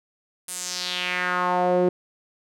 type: tone with band-pass filter sweep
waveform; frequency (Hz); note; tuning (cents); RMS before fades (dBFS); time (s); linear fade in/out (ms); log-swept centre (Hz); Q
sawtooth; 180; F#3; -47; -24; 0.48-1.89; 5; 9900 to 390; 2.8
effects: none